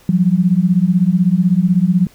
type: beating tone pair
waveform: sine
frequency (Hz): 172.6 / 188.6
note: F3 / F#3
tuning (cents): -20 / +33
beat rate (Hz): 16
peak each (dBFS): -13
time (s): 0.09-2.07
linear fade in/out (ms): 2
effects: pink hiss -48 dBFS RMS until 2.14 s